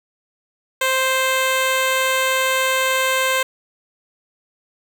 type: tone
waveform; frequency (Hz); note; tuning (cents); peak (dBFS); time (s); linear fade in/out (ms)
10% pulse; 523.3; C5; 0; -8; 0.81-3.43; 5
effects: none